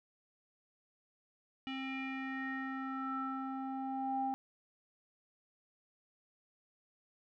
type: tone with low-pass filter sweep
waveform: square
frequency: 265.8 Hz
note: C4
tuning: 27 cents sharp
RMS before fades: -39 dBFS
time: 1.67-4.34 s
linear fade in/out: 0 ms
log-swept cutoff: 2800 to 750 Hz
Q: 6.7
effects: none